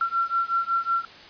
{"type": "beating tone pair", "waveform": "sine", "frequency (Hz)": [1358, 1363.4], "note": ["F6", "F6"], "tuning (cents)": [-49, -42], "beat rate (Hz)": 5.4, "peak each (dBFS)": [-25, -25], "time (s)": [0.01, 1.05], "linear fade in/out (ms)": 2, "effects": ["white hiss -45 dBFS RMS until 1.29 s", "resampled to 11025 Hz"]}